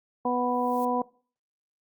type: harmonic tone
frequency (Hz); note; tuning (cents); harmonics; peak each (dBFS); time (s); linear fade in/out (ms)
246.9; B3; 0; 1 / 2 / 3 / 4; -29 / -29 / -29 / -29; 0.25-1.02; 5
type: noise with exponential growth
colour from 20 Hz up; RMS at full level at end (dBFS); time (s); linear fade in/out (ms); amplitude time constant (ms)
violet; -43; 0.34-0.85; 2; 110
effects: noise-tail reverb RT60 0.4 s tail -21 dB re dry + Opus 48 kbps